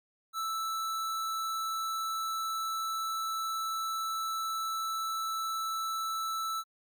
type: tone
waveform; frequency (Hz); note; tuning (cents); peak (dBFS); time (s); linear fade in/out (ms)
square; 1318.5; E6; 0; -32; 0.33-6.64; 50
effects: MP3 96 kbps